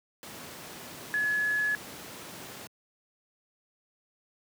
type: tone in noise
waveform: sine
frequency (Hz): 1700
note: G#6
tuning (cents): +40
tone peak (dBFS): -25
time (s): 1.14-1.75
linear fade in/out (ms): 0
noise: pink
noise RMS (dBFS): -43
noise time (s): 0.23-2.67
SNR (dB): +15
effects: high-pass 150 Hz 12 dB/octave